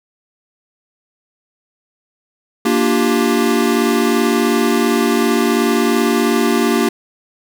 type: chord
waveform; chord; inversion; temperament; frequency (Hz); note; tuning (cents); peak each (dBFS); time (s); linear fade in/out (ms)
square; G minor seventh; first; equal; 233.1 / 293.7 / 349.2 / 392; Bb3 / D4 / F4 / G4; 0 / 0 / 0 / 0; -17 / -20 / -20 / -19; 2.65-6.89; 5
effects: none